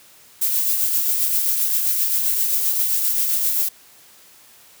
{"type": "noise with tremolo", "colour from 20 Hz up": "violet", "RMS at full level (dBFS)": -18, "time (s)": [0.41, 3.69], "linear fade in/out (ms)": 10, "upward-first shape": "triangle", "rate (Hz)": 7.6, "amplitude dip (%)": 40, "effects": ["white hiss -49 dBFS RMS until 4.8 s", "high-pass 60 Hz 12 dB/octave"]}